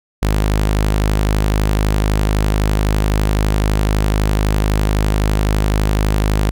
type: tone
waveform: sawtooth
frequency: 51.91 Hz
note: G#1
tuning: in tune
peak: -9 dBFS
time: 0.22-6.51 s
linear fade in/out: 10 ms
effects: none